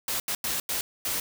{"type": "noise bursts at uneven times", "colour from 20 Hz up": "white", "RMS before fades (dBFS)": -29, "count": 5, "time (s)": [[0.08, 0.2], [0.28, 0.35], [0.44, 0.6], [0.69, 0.81], [1.05, 1.2]], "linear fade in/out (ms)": 2, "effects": []}